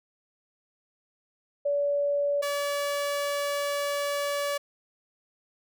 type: tone pair in turn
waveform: sine / sawtooth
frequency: 573 / 573 Hz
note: D5 / D5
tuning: -43 / -43 cents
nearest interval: unison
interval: 0 cents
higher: neither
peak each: -23 dBFS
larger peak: neither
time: 1.65-2.42 / 2.42-4.58 s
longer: second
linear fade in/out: 10 ms
effects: none